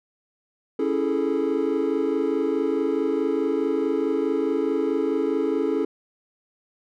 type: chord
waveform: triangle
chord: A major seventh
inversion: first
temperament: equal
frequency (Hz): 277.2 / 329.6 / 415.3 / 440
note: C#4 / E4 / G#4 / A4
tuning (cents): 0 / 0 / 0 / 0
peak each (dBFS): -24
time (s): 0.79-5.85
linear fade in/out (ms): 5
effects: tanh soft clip ceiling -11 dBFS